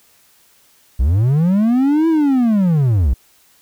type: linear two-way sweep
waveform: triangle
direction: up then down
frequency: 55 to 331.8 to 55 Hz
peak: -9 dBFS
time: 0.99-3.14 s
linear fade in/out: 10 ms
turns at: 2.08 s
effects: white hiss -53 dBFS RMS until 3.61 s